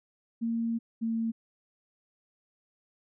sine tone pair in turn, 230 / 226.8 Hz, A#3 / A#3, -23 / -47 cents, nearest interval unison, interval 24 cents, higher first, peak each -27 / -27 dBFS, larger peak neither, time 0.41-0.79 / 1.01-1.32 s, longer first, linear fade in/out 20 ms, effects none

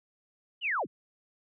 sine linear sweep, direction down, 3082 to 71.3 Hz, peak -27 dBFS, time 0.61-0.87 s, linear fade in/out 50 ms, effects none

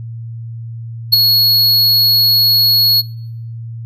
square tone with ADSR envelope, 4337 Hz, C#8, 39 cents flat, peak -3 dBFS, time 1.12-3.02 s, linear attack 15 ms, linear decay 13 ms, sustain -6 dB, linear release 24 ms, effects noise-tail reverb RT60 0.7 s tail -25 dB re dry + added 115 Hz sine -24 dBFS peak until 3.85 s

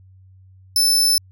sawtooth tone, 5274 Hz, E8, in tune, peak -11 dBFS, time 0.76-1.18 s, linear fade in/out 2 ms, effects added 94 Hz sine -45 dBFS peak until 1.31 s

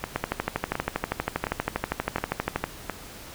two click trains, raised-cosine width 0.5 ms, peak -12 / -9 dBFS, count 5 / 32, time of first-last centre 0.04-2.897 / 0.16-2.64 s, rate 1.4 / 12.5 Hz, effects pink hiss -43 dBFS RMS until 3.34 s

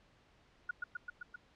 sine tone with echo, 1444 Hz, F#6, 43 cents flat, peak -33 dBFS, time 0.69-0.71 s, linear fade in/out 5 ms, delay 130 ms, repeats 5, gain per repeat -2 dB, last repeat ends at 1.36 s, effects pink hiss -67 dBFS RMS until 1.55 s + low-pass 4000 Hz 12 dB/octave

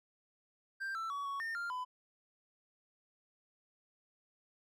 triangle tone with pitch steps, 1579 / 1332 / 1130 / 1115 / 1818 / 1396 / 1004 Hz, G6 / E6 / C#6 / C#6 / A#6 / F6 / B5, +12 / +18 / +33 / +10 / -44 / -1 / +28 cents, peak -35 dBFS, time 0.8-1.85 s, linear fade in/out 20 ms, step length 150 ms, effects none

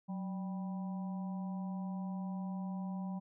harmonic tone with a mistuned harmonic, 196 Hz, G3, in tune, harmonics 1 / 3 / 4 / 5, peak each -37 / -55 / -51 / -53 dBFS, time 0.08-3.2 s, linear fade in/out 20 ms, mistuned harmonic 1, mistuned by -88 cents, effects none

